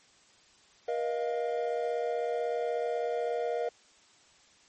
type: chord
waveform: triangle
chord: Bb suspended fourth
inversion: none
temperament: equal with one note detuned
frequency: 476 / 622.3 / 698.5 Hz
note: Bb4 / Eb5 / F5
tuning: +36 / 0 / 0 cents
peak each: -29 / -33 / -33 dBFS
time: 0.88-3.69 s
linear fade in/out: 5 ms
effects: white hiss -61 dBFS RMS until 4.68 s + MP3 32 kbps